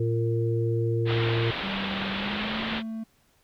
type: harmonic tone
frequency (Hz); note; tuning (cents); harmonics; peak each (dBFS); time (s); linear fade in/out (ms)
115; A#2; -23; 1 / 3 / 4; -24 / -30 / -30; 0-1.51; 5
type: low-pass noise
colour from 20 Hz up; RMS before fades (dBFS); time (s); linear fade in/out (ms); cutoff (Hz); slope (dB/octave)
white; -32; 1.05-2.83; 50; 3700; 48
type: tone with pitch glide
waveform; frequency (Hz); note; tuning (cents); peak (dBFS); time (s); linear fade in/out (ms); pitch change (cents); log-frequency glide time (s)
triangle; 195.1 to 222.8; G3 to A3; -8 to +22; -29; 1.63-3.04; 10; +230; 2.12-2.63
effects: pink hiss -65 dBFS RMS until 3.43 s